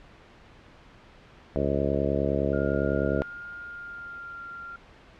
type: harmonic tone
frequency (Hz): 69.9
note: C#2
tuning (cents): +15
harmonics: 1 / 2 / 3 / 4 / 5 / 6 / 7 / 8 / 9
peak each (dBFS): -32 / -32 / -32 / -32 / -32 / -32 / -32 / -32 / -32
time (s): 1.56-3.22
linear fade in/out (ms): 0
type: tone with pitch glide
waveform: sine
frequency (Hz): 1413 to 1387.1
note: F6 to F6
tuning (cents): +20 to -12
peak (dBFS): -37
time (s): 2.53-4.76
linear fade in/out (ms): 2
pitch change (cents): -32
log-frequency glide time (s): 3.66-4.41
effects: pink hiss -52 dBFS RMS until 5.19 s + low-pass 3000 Hz 12 dB/octave